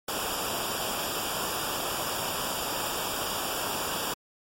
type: noise with comb filter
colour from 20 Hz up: pink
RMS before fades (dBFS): -31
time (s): 0.08-4.14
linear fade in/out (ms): 5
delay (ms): 0.48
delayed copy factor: -0.85
effects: MP3 64 kbps